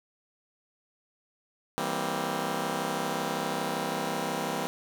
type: chord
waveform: 10% pulse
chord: C dominant seventh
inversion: first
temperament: just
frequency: 163.52 / 196.22 / 235.5 / 261.6 Hz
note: E3 / G3 / Bb3 / C4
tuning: -14 / +2 / +18 / 0 cents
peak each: -27 dBFS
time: 1.78-4.67 s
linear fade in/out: 0 ms
effects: none